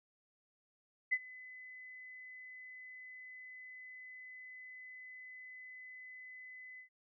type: tone with ADSR envelope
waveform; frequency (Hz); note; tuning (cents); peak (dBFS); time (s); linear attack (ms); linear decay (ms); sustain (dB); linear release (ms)
sine; 2016; B6; +35; -27; 1.11-6.89; 19; 50; -22; 100
effects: none